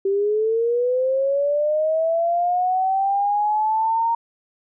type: linear sweep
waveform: sine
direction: up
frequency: 386.6 to 930 Hz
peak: -17 dBFS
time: 0.05-4.15 s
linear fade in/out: 5 ms
effects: none